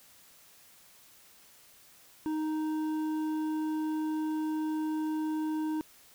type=tone with hard clipping; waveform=sine; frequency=311.1 Hz; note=D#4; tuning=in tune; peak=-31 dBFS; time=2.26-5.81 s; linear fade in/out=0 ms; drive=7 dB; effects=white hiss -58 dBFS RMS until 6.14 s